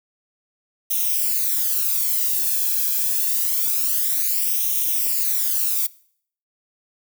violet noise with flanger, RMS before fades -21 dBFS, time 0.9-5.87 s, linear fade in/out 10 ms, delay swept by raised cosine 0.32 to 1.22 ms, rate 0.26 Hz, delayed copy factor +0.8, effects noise-tail reverb RT60 0.6 s tail -22 dB re dry

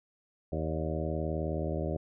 harmonic tone with a mistuned harmonic, 79.1 Hz, D#2, 29 cents sharp, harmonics 1 / 2 / 3 / 4 / 5 / 6 / 7 / 8 / 9, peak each -35 / -36 / -41 / -39 / -39 / -44 / -39 / -40 / -46 dBFS, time 0.52-1.97 s, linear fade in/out 5 ms, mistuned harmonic 8, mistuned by -52 cents, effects none

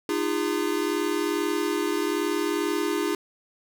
square tone cluster, 304.7 / 345.5 / 407.1 Hz, D#4 / F4 / G#4, -36 / -19 / -35 cents, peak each -29 dBFS, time 0.09-3.15 s, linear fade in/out 2 ms, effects none

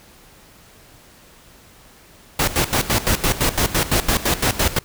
pink noise with tremolo, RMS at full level -17 dBFS, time 2.39-4.79 s, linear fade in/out 5 ms, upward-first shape square, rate 5.9 Hz, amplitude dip 80%, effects pink hiss -48 dBFS RMS until 4.84 s

